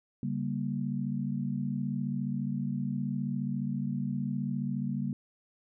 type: chord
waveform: sine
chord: G diminished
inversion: second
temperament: just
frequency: 141.12 / 196 / 235.2 Hz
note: Db3 / G3 / Bb3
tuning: +31 / 0 / +16 cents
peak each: -34 dBFS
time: 0.23-5.13 s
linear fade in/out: 2 ms
effects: none